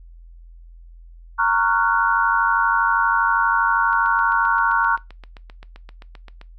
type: chord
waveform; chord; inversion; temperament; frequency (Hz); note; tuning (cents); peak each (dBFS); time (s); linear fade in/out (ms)
sine; Gb major seventh; first; just; 925 / 1110 / 1387.5 / 1480; Bb5 / Db6 / F6 / Gb6; -14 / +2 / -12 / 0; -21; 1.38-4.97; 20
type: click train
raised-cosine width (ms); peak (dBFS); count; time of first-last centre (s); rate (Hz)
0.3; -25; 20; 3.93-6.414; 7.65
effects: noise-tail reverb RT60 0.2 s tail -19 dB re dry + added 42 Hz sine -40 dBFS peak until 6.58 s